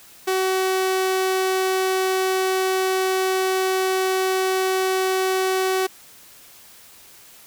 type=tone; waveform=sawtooth; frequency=377 Hz; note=F#4; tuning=32 cents sharp; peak=-15 dBFS; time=0.27-5.87 s; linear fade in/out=10 ms; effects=white hiss -47 dBFS RMS until 7.46 s